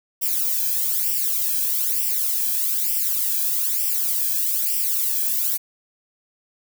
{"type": "noise with flanger", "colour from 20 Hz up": "violet", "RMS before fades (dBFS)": -22, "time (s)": [0.21, 5.58], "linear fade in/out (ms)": 20, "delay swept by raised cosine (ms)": [0.37, 1.24], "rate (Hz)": 1.1, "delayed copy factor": 0.95, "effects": []}